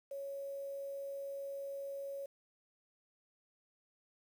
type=tone with quantisation; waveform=sine; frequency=554.4 Hz; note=C#5; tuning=in tune; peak=-40 dBFS; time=0.11-2.26 s; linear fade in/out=5 ms; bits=10; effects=none